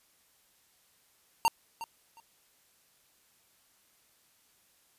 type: tone with echo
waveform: square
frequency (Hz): 919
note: A#5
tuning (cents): -25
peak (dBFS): -22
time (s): 1.45-1.48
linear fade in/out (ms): 0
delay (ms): 360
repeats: 2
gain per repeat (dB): -15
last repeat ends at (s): 2.2
effects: white hiss -67 dBFS RMS until 4.98 s + resampled to 32000 Hz